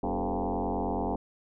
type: tone with frequency modulation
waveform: sine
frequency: 248 Hz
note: B3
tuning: 7 cents sharp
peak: -27 dBFS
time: 0.03-1.16 s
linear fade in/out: 5 ms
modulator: 89.4 Hz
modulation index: 7.2
effects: none